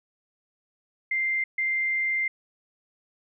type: tone bursts at uneven times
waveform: sine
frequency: 2093 Hz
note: C7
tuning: in tune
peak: -23 dBFS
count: 2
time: 1.11-1.44 / 1.58-2.28 s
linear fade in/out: 5 ms
effects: none